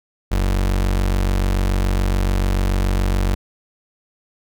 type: tone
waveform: 35% pulse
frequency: 46.98 Hz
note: F#1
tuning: 27 cents sharp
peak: -14 dBFS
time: 0.31-3.35 s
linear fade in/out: 10 ms
effects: none